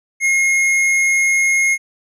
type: tone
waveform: square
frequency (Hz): 2151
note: C7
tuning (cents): +47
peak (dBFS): -13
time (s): 0.2-1.78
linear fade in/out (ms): 50
effects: low-pass 10000 Hz 12 dB/octave